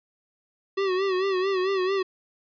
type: tone with vibrato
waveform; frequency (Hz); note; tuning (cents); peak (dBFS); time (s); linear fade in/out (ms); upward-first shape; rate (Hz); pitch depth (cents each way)
square; 380; F#4; +46; -23; 0.77-2.03; 10; sine; 4.5; 71
effects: resampled to 11025 Hz